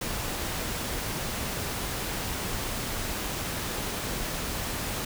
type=noise; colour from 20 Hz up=pink; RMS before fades=-32 dBFS; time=0.01-5.05 s; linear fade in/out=5 ms; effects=none